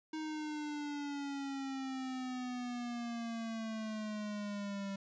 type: exponential sweep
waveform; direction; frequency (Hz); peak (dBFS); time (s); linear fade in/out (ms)
square; down; 314.4 to 196; -39; 0.13-4.96; 5
effects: resampled to 16000 Hz